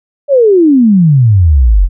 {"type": "exponential sweep", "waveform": "sine", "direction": "down", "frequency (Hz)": [587.3, 41.2], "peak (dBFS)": -3, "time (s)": [0.28, 1.89], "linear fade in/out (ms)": 50, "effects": []}